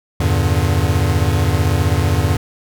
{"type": "chord", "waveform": "square", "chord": "E half-diminished seventh", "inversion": "none", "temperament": "equal", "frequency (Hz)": [82.41, 98, 116.54, 146.83], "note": ["E2", "G2", "Bb2", "D3"], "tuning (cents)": [0, 0, 0, 0], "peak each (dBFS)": [-18, -18, -23, -22], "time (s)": [0.2, 2.37], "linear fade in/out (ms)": 5, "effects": []}